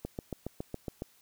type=click train; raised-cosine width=2 ms; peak=-22 dBFS; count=8; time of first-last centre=0.05-1.021 s; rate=7.21 Hz; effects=white hiss -64 dBFS RMS until 1.21 s